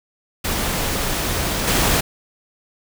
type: noise with level steps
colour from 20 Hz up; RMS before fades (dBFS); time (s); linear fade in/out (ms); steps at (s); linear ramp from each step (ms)
pink; -22 / -17; 0.44-2.01; 10; 1.67; 10
effects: none